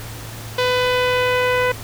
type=tone with low-pass filter sweep; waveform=sawtooth; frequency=500 Hz; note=B4; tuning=21 cents sharp; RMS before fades=-18 dBFS; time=0.58-1.72 s; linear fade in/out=5 ms; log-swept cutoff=3800 to 2200 Hz; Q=1.8; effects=added 111 Hz sine -33 dBFS peak until 1.83 s + pink hiss -35 dBFS RMS until 1.83 s